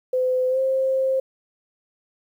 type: tone with pitch glide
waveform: sine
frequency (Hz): 510 to 528.6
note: C5 to C5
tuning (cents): -44 to +18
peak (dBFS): -18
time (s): 0.13-1.2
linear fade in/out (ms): 5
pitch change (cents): +62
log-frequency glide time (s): 0.49-0.59
effects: 9-bit